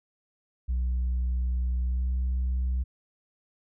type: tone with pitch glide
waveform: sine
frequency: 62 to 63.23 Hz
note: B1 to B1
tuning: +7 to +41 cents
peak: -22 dBFS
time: 0.68-2.84 s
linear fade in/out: 20 ms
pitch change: +34 cents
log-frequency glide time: 1.84-2.1 s
effects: tanh soft clip ceiling -23 dBFS